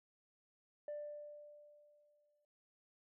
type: tone with exponential decay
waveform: sine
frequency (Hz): 591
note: D5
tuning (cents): +11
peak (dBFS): -39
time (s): 0.88-2.45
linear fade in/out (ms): 2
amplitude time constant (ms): 340
effects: tanh soft clip ceiling -39 dBFS